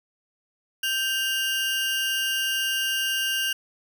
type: tone pair together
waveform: 40% pulse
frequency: 1563.9 / 2827 Hz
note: G6 / F7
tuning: -5 / +20 cents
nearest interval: minor seventh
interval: 1025 cents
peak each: -27 / -24 dBFS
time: 0.83-3.53 s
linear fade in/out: 5 ms
effects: none